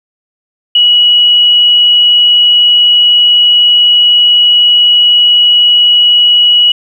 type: tone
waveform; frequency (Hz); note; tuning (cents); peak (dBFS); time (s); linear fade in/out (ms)
sine; 2922; F#7; -22; -3; 0.75-6.72; 5
effects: 7-bit

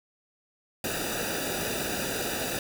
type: noise with comb filter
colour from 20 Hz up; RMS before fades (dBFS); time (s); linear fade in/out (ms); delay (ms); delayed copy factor
pink; -31; 0.84-2.59; 2; 0.93; -0.85
effects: none

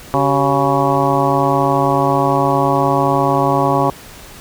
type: harmonic tone with a mistuned harmonic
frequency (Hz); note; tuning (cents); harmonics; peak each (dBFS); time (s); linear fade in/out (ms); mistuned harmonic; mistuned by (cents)
139.3; C#3; +9; 1 / 2 / 3 / 4 / 5 / 6 / 7 / 8; -20 / -20 / -20 / -20 / -20 / -20 / -20 / -20; 0.14-3.9; 0; 3; -130
effects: pink hiss -37 dBFS RMS until 4.4 s

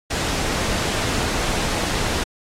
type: noise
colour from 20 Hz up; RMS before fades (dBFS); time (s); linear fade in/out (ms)
pink; -23; 0.1-2.24; 10
effects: low-pass 8000 Hz 12 dB/octave + AAC 48 kbps

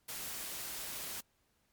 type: noise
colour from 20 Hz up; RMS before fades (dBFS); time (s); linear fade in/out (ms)
white; -42; 0.08-1.21; 10
effects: pink hiss -75 dBFS RMS until 1.72 s + MP3 96 kbps

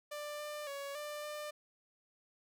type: tone with pitch steps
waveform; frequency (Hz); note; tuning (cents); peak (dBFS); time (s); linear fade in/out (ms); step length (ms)
sawtooth; 592 / 596 / 560 / 594 / 598; D5 / D5 / C#5 / D5 / D5; +14 / +25 / +18 / +20 / +31; -37; 0.11-1.51; 10; 280
effects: none

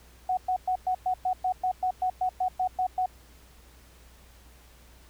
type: tone bursts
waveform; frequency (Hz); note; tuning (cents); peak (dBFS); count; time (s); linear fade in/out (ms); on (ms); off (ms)
sine; 740; F#5; 0; -23; 15; 0.29-3.06; 5; 82; 110
effects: added 60 Hz sine -53 dBFS peak until 5.09 s + pink hiss -57 dBFS RMS until 5.09 s

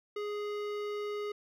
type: tone with hard clipping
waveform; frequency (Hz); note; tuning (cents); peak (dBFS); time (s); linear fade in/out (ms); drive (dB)
sine; 415.3; G#4; 0; -36; 0.16-1.32; 5; 16
effects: none

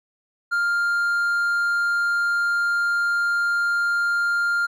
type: tone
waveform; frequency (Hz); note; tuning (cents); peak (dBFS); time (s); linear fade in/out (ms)
triangle; 1400; F6; +4; -17; 0.51-4.67; 20
effects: none

